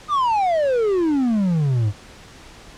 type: exponential sweep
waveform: triangle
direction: down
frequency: 1243 to 98 Hz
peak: -14 dBFS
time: 0.08-1.93 s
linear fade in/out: 50 ms
effects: pink hiss -43 dBFS RMS until 2.77 s + low-pass 7000 Hz 12 dB/octave